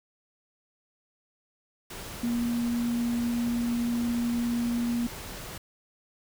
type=tone in noise; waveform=sine; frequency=237.2 Hz; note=A#3; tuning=30 cents sharp; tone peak=-25 dBFS; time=2.23-5.07 s; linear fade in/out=5 ms; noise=pink; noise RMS=-40 dBFS; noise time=1.9-5.58 s; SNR=+12 dB; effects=none